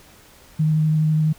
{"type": "tone with vibrato", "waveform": "sine", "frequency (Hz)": 155.4, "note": "D#3", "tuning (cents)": -2, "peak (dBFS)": -15, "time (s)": [0.59, 1.33], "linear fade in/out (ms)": 10, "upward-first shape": "triangle", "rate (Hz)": 12, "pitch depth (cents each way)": 16, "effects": ["pink hiss -49 dBFS RMS until 1.38 s"]}